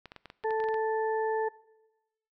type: clicks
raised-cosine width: 0.3 ms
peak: -28 dBFS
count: 11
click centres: 0.057 / 0.119 / 0.163 / 0.257 / 0.301 / 0.438 / 0.507 / 0.602 / 0.64 / 0.687 / 0.742 s
type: harmonic tone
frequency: 440 Hz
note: A4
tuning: in tune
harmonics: 1 / 2 / 4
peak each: -28 / -31 / -39 dBFS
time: 0.44-1.49 s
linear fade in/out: 10 ms
effects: noise-tail reverb RT60 1.0 s tail -21 dB re dry